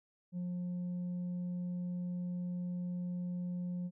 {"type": "tone with tanh clipping", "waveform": "triangle", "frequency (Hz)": 178, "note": "F3", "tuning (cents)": 33, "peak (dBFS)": -36, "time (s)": [0.32, 3.91], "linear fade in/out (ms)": 50, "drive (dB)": 7, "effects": []}